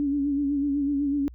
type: tone with vibrato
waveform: sine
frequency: 283.7 Hz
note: C#4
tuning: 40 cents sharp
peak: -22 dBFS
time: 0-1.28 s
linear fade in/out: 0 ms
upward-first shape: sine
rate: 8 Hz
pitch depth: 50 cents each way
effects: added 60 Hz sine -42 dBFS peak until 1.34 s